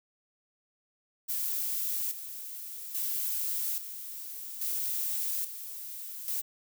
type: noise with tremolo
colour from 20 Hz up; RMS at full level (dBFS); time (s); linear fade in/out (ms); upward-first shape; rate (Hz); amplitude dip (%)
violet; -32; 1.28-6.42; 20; square; 0.6; 65
effects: none